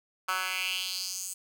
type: tone with high-pass filter sweep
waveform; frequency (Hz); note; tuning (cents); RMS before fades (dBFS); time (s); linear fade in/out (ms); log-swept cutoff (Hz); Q
10% pulse; 186.1; F#3; +10; -33; 0.28-1.34; 10; 1300 to 8200; 3.2
effects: none